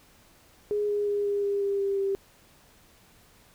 sine tone with pitch steps, 415.3 / 412 / 408.6 / 405.3 / 402.1 / 398.8 / 395.6 / 392.4 Hz, G#4 / G#4 / G#4 / G#4 / G4 / G4 / G4 / G4, 0 / -14 / -28 / -42 / +44 / +30 / +16 / +2 cents, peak -24 dBFS, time 0.71-2.15 s, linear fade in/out 0 ms, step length 180 ms, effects pink hiss -58 dBFS RMS until 3.54 s

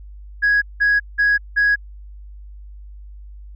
sine tone bursts, 1661.2 Hz, G#6, in tune, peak -11 dBFS, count 4, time 0.42-1.76 s, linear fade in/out 20 ms, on 200 ms, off 180 ms, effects tanh soft clip ceiling -10 dBFS + added 50 Hz sine -35 dBFS peak until 3.55 s

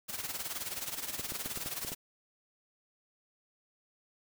white noise with tremolo, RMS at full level -36 dBFS, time 0.08-1.95 s, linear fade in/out 20 ms, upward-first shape sine, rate 19 Hz, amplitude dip 70%
clicks, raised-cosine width 2 ms, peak -29 dBFS, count 7, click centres 1.196 / 1.321 / 1.46 / 1.574 / 1.661 / 1.848 / 1.919 s
effects none

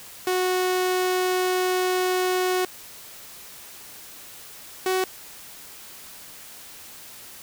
sawtooth tone pair in turn, 367.5 / 373.5 Hz, F#4 / F#4, -12 / +16 cents, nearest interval unison, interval 28 cents, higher second, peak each -17 dBFS, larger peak neither, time 0.27-2.65 / 4.86-5.04 s, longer first, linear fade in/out 2 ms, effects white hiss -43 dBFS RMS until 7.42 s

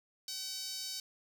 sawtooth tone with high-pass filter, 761 Hz, F#5, 48 cents sharp, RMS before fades -41 dBFS, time 0.28-1 s, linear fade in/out 2 ms, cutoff 4700 Hz, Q 3, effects none

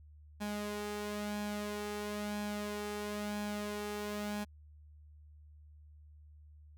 sawtooth tone with flanger, 207.7 Hz, G#3, in tune, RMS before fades -39 dBFS, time 0.4-4.45 s, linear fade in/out 20 ms, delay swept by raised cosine 1.2 to 2.3 ms, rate 1 Hz, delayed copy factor +0.5, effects added 75 Hz sine -54 dBFS peak until 6.77 s

